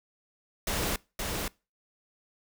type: noise with echo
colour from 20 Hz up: pink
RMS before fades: -30 dBFS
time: 0.67-0.96 s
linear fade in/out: 2 ms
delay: 520 ms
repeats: 1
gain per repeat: -3 dB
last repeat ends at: 1.48 s
effects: noise-tail reverb RT60 0.3 s tail -24 dB re dry